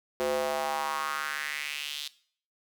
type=tone with high-pass filter sweep; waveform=square; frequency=73.1 Hz; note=D2; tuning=7 cents flat; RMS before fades=-32 dBFS; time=0.2-2.08 s; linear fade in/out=0 ms; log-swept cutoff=440 to 3700 Hz; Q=3.3; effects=noise-tail reverb RT60 0.5 s tail -17 dB re dry